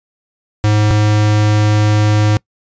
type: tone pair in turn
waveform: square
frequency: 105.7 / 105.7 Hz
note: G#2 / G#2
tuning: +31 / +31 cents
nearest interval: unison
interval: 0 cents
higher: neither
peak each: -10 dBFS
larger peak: neither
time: 0.64-0.91 / 0.91-2.37 s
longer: second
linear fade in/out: 0 ms
effects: noise-tail reverb RT60 0.1 s tail -25 dB re dry + resampled to 16000 Hz